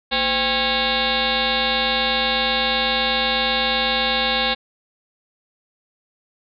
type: tone with frequency modulation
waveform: sine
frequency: 2213 Hz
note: C#7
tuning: 3 cents flat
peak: -17 dBFS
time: 0.11-4.55 s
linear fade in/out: 20 ms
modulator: 283 Hz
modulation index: 6.7
effects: none